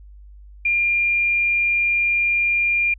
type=tone; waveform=sine; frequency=2400 Hz; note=D7; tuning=37 cents sharp; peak=-16 dBFS; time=0.65-2.94 s; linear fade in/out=5 ms; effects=added 50 Hz sine -40 dBFS peak until 2.98 s